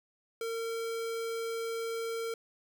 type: tone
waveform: square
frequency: 456.8 Hz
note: A#4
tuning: 35 cents flat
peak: -34 dBFS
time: 0.41-2.34 s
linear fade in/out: 2 ms
effects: none